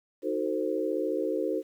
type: chord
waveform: sine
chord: D# diminished seventh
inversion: none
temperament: equal with one note detuned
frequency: 311.1 / 370 / 448.7 / 523.3 Hz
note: D#4 / F#4 / A4 / C5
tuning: 0 / 0 / +34 / 0 cents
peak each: -32 dBFS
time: 0.22-1.63 s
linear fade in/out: 50 ms
effects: 10-bit